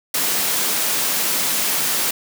white high-pass noise, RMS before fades -20 dBFS, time 0.14-2.11 s, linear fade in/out 5 ms, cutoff 140 Hz, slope 96 dB/octave, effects none

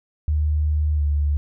sine tone with pitch glide, 75.7 to 73.12 Hz, D#2 to D2, -47 to -7 cents, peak -17 dBFS, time 0.28-1.37 s, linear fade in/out 0 ms, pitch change -60 cents, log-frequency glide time 0.95-1.02 s, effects none

